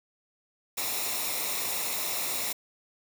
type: noise with comb filter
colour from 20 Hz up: white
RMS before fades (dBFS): -31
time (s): 0.77-2.53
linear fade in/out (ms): 10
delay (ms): 0.64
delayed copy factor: -0.6
effects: none